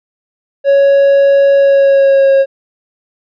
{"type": "tone with pitch glide", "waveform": "triangle", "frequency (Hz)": [556, 543.9], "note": ["C#5", "C#5"], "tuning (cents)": [5, -33], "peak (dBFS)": -3, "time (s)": [0.64, 2.46], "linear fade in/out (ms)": 50, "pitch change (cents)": -38, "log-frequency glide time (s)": [1.55, 2.33], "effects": ["resampled to 11025 Hz"]}